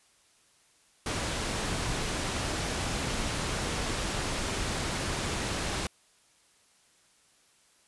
pink low-pass noise, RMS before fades -32 dBFS, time 1.06-5.87 s, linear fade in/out 2 ms, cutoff 9600 Hz, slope 12 dB/octave, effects white hiss -64 dBFS RMS until 7.87 s + resampled to 24000 Hz

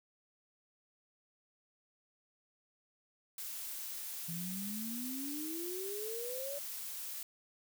blue noise, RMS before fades -43 dBFS, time 3.38-7.23 s, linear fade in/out 2 ms
sine exponential sweep, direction up, 164.3 to 580 Hz, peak -40 dBFS, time 4.28-6.59 s, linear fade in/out 10 ms
effects none

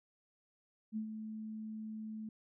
sine tone with ADSR envelope, 217.6 Hz, A3, 19 cents flat, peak -34 dBFS, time 0.92-2.29 s, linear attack 46 ms, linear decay 95 ms, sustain -7 dB, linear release 3 ms, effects none

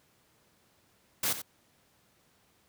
white noise with echo, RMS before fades -29 dBFS, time 1.23-1.33 s, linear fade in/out 5 ms, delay 89 ms, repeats 1, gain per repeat -11 dB, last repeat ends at 1.419 s, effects pink hiss -67 dBFS RMS until 2.68 s + high-pass 80 Hz 12 dB/octave

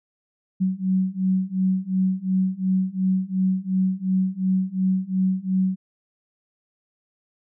sine beating tone pair, 186.3 / 189.1 Hz, F#3 / F#3, +12 / +38 cents, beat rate 2.8 Hz, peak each -23 / -22 dBFS, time 0.6-5.76 s, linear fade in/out 20 ms, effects none

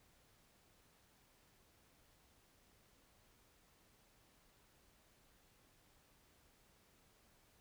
silence, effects pink hiss -71 dBFS RMS until 7.6 s

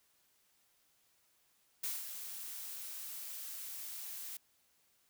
blue noise with ADSR envelope, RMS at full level -37 dBFS, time 1.83-4.37 s, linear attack 9 ms, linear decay 190 ms, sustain -8 dB, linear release 4 ms, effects white hiss -73 dBFS RMS until 5.09 s

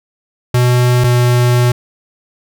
square tone pair in turn, 123.47 / 122.55 Hz, B2 / B2, 0 / -13 cents, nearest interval unison, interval 13 cents, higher first, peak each -9 dBFS, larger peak neither, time 0.54-1.04 / 1.04-1.72 s, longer second, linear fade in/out 5 ms, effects none

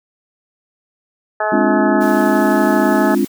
harmonic tone, 213.5 Hz, G#3, 48 cents sharp, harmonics 2 / 3 / 4 / 5 / 6 / 7 / 8, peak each -27 / -19 / -20 / -30 / -24 / -28 / -24 dBFS, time 1.4-3.15 s, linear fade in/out 5 ms
sine chord, D half-diminished seventh, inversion second, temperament equal, 207.7 / 261.6 / 293.7 / 349.2 Hz, Ab3 / C4 / D4 / F4, 0 / 0 / 0 / 0 cents, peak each -18 dBFS, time 1.52-3.25 s, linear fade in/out 5 ms
white high-pass noise, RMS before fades -35 dBFS, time 2-3.28 s, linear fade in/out 20 ms, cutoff 140 Hz, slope 24 dB/octave
effects none

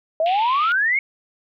sine exponential sweep, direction up, 622.3 to 2227 Hz, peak -16 dBFS, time 0.2-0.99 s, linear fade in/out 2 ms
white band-pass noise, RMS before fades -32 dBFS, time 0.26-0.72 s, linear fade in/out 0 ms, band 2200 to 3400 Hz, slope 48 dB/octave
effects none

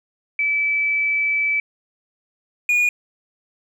sine / triangle tone pair in turn, 2307 / 2444 Hz, D7 / D#7, -31 / -32 cents, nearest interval minor second, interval 99 cents, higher second, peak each -17 / -13 dBFS, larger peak second, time 0.39-1.6 / 2.69-2.89 s, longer first, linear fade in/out 2 ms, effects none

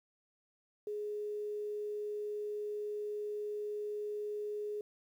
sine tone, 418.2 Hz, G#4, 12 cents sharp, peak -36 dBFS, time 0.87-4.81 s, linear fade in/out 2 ms, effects 11-bit

